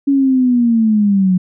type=linear sweep; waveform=sine; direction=down; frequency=281.3 to 180 Hz; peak=-9 dBFS; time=0.07-1.38 s; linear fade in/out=10 ms; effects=none